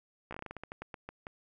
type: slowing click train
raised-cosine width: 0.5 ms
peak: -26 dBFS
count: 15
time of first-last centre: 0.31-1.269 s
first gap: 15 ms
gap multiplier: 1.21
effects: none